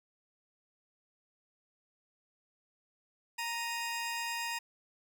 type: tone pair together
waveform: 20% pulse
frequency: 932.3 / 2489 Hz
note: A#5 / D#7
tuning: 0 / 0 cents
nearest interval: octave + perfect fourth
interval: 1700 cents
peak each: -31 / -35 dBFS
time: 3.38-4.59 s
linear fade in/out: 10 ms
effects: none